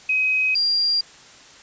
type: tone pair in turn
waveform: sine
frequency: 2529 / 4774 Hz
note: D#7 / D8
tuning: +28 / +28 cents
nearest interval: major seventh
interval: 1100 cents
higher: second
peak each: -17 dBFS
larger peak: neither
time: 0.09-0.55 / 0.55-1.01 s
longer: neither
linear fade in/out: 5 ms
effects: white hiss -46 dBFS RMS until 1.62 s + resampled to 16000 Hz